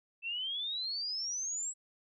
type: exponential sweep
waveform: sine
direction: up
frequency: 2637 to 7840 Hz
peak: -34 dBFS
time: 0.22-1.74 s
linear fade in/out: 50 ms
effects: none